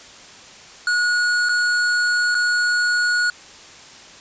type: tone with dropouts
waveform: square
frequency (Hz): 1452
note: F#6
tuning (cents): -33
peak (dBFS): -17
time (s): 0.87-3.3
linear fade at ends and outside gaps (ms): 2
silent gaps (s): 1.488-1.492 / 2.346-2.35
effects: white hiss -42 dBFS RMS until 4.2 s + resampled to 16000 Hz